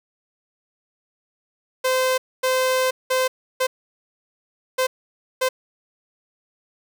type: tone bursts at uneven times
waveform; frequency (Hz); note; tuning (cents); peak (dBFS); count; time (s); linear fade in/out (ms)
sawtooth; 516; C5; -24; -14; 6; 1.84-2.18 / 2.43-2.91 / 3.1-3.28 / 3.6-3.67 / 4.78-4.87 / 5.41-5.49; 10
effects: none